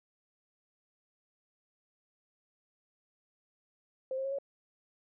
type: tone with pitch steps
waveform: sine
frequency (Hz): 523.3 / 533.7 / 544.3 / 555.1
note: C5 / C5 / C#5 / C#5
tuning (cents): 0 / +34 / -32 / +2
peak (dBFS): -32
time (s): 4.11-4.386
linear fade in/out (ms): 2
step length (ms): 69
effects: none